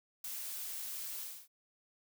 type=noise with ADSR envelope; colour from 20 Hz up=blue; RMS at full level=-40 dBFS; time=0.24-1.48 s; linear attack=4 ms; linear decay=11 ms; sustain=-2 dB; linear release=280 ms; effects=none